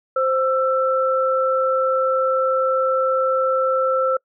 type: tone pair together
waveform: sine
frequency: 523.3 / 1332.8 Hz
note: C5 / E6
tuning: 0 / +19 cents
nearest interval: octave + major third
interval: 1619 cents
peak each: -18 / -20 dBFS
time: 0.16-4.17 s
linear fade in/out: 5 ms
effects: noise-tail reverb RT60 0.1 s tail -26 dB re dry